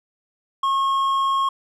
sine tone with hard clipping, 1086 Hz, C#6, 36 cents flat, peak -19 dBFS, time 0.63-1.49 s, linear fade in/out 5 ms, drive 5 dB, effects none

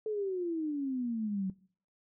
sine exponential sweep, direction down, 440 to 185 Hz, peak -31 dBFS, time 0.06-1.5 s, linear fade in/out 2 ms, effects noise-tail reverb RT60 0.5 s tail -20 dB re dry

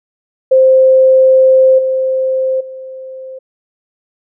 sine tone with level steps, 523.3 Hz, C5, in tune, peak -4 / -11 / -25 dBFS, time 0.51-3.39 s, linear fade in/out 10 ms, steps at 1.78 / 2.6 s, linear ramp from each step 10 ms, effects none

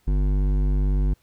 triangle tone with hard clipping, 49 Hz, G1, in tune, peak -20 dBFS, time 0.07-1.14 s, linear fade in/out 10 ms, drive 16 dB, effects pink hiss -64 dBFS RMS until 1.22 s

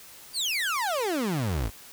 30% pulse exponential sweep, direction down, 4905 to 46.92 Hz, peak -23 dBFS, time 0.33-1.71 s, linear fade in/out 50 ms, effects white hiss -48 dBFS RMS until 1.92 s

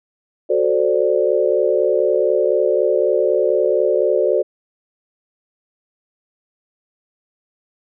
sine chord, D dominant seventh, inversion first, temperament equal, 370 / 440 / 523.3 / 587.3 Hz, F#4 / A4 / C5 / D5, 0 / 0 / 0 / 0 cents, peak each -19 dBFS, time 0.49-4.43 s, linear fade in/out 20 ms, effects none

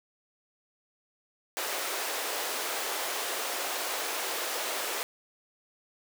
pink high-pass noise, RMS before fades -33 dBFS, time 1.57-5.03 s, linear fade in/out 0 ms, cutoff 420 Hz, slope 24 dB/octave, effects none

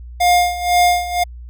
square tone with tremolo, 709 Hz, F5, 26 cents sharp, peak -10 dBFS, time 0.2-1.24 s, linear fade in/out 10 ms, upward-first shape sine, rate 2 Hz, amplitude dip 80%, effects added 60 Hz sine -31 dBFS peak until 1.49 s

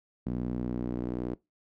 sawtooth tone with band-pass filter sweep, 61 Hz, B1, 21 cents flat, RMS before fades -33 dBFS, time 0.26-1.35 s, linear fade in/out 5 ms, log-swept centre 220 to 330 Hz, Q 2, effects noise-tail reverb RT60 0.2 s tail -22 dB re dry

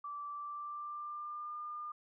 sine tone with pitch glide, 1164 to 1205.7 Hz, D6 to D6, -16 to +45 cents, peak -40 dBFS, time 0.04-1.92 s, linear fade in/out 5 ms, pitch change +61 cents, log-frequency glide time 0.28-1.55 s, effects none

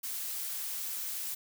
blue noise, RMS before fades -37 dBFS, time 0.03-1.35 s, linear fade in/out 10 ms, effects none

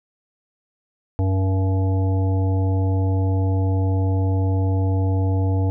harmonic tone with a mistuned harmonic, 94.8 Hz, F#2, 43 cents sharp, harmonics 1 / 3 / 5 / 7 / 9, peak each -17 / -27 / -31 / -34 / -36 dBFS, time 1.19-5.7 s, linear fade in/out 0 ms, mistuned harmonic 7, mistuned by +29 cents, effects none

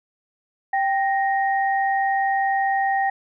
sine tone pair together, 783 / 1864.7 Hz, G5 / A#6, -2 / 0 cents, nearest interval octave + minor third, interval 1502 cents, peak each -19 / -25 dBFS, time 0.73-3.1 s, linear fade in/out 5 ms, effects none

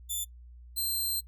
5% pulse tone pair in turn, 3520 / 4134 Hz, A7 / C8, 0 / -22 cents, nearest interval minor third, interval 278 cents, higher second, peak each -23 / -22 dBFS, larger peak second, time 0.09-0.25 / 0.76-1.21 s, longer second, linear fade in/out 20 ms, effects noise-tail reverb RT60 0.1 s tail -22 dB re dry + added 60 Hz sine -47 dBFS peak until 1.27 s

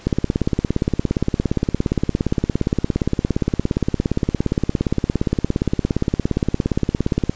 click train, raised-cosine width 3 ms, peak -4 dBFS, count 126, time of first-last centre 0.07-7.295 s, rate 17.3 Hz, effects pink hiss -43 dBFS RMS until 7.35 s + resampled to 16000 Hz

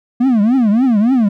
triangle tone with vibrato, 233.1 Hz, A#3, in tune, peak -7 dBFS, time 0.2-1.29 s, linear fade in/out 10 ms, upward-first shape triangle, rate 3.5 Hz, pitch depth 290 cents each way, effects none

